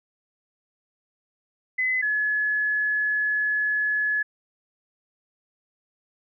sine tone pair in turn, 2024 / 1703.5 Hz, B6 / G#6, +42 / +44 cents, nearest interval minor third, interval 298 cents, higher first, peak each -21 dBFS, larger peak neither, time 1.78-2.02 / 2.02-4.23 s, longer second, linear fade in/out 10 ms, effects none

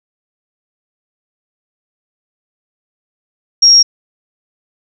sine tone, 5588 Hz, F8, in tune, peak -3 dBFS, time 3.62-3.83 s, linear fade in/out 10 ms, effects none

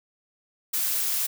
blue noise, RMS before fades -26 dBFS, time 0.73-1.27 s, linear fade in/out 10 ms, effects none

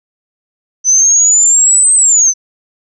sine exponential two-way sweep, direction up then down, 6020 to 8320 to 6020 Hz, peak -5 dBFS, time 0.84-2.34 s, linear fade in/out 50 ms, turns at 1.94 s, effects none

